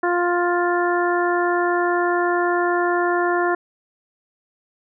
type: harmonic tone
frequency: 351 Hz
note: F4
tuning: 9 cents sharp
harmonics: 1 / 2 / 3 / 4 / 5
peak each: -20 / -23 / -25 / -26 / -27 dBFS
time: 0.03-3.55 s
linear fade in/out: 5 ms
effects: none